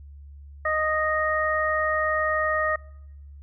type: harmonic tone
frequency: 621 Hz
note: D#5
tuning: 3 cents flat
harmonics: 1 / 2 / 3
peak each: -26 / -26 / -26 dBFS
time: 0.65-2.76 s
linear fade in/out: 5 ms
effects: noise-tail reverb RT60 0.9 s tail -25 dB re dry + added 71 Hz sine -41 dBFS peak until 3.42 s